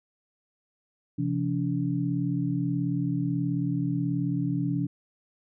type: tone cluster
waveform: sine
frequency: 132.5 / 171 / 286.9 Hz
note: C3 / F3 / D4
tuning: +22 / -36 / -40 cents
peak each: -29 dBFS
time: 1.18-4.87 s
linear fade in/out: 10 ms
effects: none